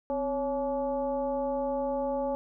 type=tone with frequency modulation; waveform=sine; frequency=557 Hz; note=C#5; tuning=8 cents sharp; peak=-27 dBFS; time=0.1-2.35 s; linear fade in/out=0 ms; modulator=297 Hz; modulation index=0.94; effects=none